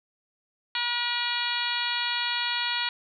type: harmonic tone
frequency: 480 Hz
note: B4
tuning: 49 cents flat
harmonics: 2 / 3 / 4 / 5 / 6 / 7 / 8 / 9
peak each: -34 / -34 / -34 / -34 / -34 / -34 / -34 / -34 dBFS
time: 0.75-2.89 s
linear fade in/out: 2 ms
effects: none